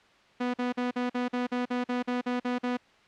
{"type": "tone bursts", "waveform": "sawtooth", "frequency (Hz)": 246.9, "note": "B3", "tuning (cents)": 0, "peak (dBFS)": -23, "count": 13, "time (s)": [0.4, 2.772], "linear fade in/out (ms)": 10, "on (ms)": 140, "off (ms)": 46, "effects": ["white hiss -59 dBFS RMS until 3.07 s", "low-pass 3000 Hz 12 dB/octave"]}